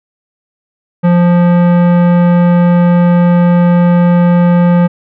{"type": "tone with tanh clipping", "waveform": "sine", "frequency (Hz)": 174.9, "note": "F3", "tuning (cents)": 3, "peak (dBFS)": -7, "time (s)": [1.03, 4.88], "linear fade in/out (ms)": 20, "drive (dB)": 17, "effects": []}